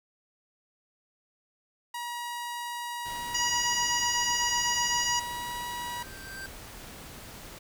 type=tone with pitch glide; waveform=sawtooth; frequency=957 to 965.3 Hz; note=A#5 to B5; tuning=+45 to -40 cents; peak=-30 dBFS; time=1.94-6.03 s; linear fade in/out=5 ms; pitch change=+15 cents; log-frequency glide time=4.79-5.55 s
type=noise; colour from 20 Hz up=pink; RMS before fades=-45 dBFS; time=3.05-7.59 s; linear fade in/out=10 ms
type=harmonic tone; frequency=965 Hz; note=B5; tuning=40 cents flat; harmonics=1 / 2 / 3 / 5 / 6 / 7; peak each=-33 / -33 / -33 / -33 / -33 / -33 dBFS; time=3.34-5.2 s; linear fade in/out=10 ms
type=tone with exponential growth; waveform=square; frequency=1568 Hz; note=G6; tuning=in tune; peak=-37 dBFS; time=5.31-6.46 s; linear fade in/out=2 ms; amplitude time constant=250 ms
effects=none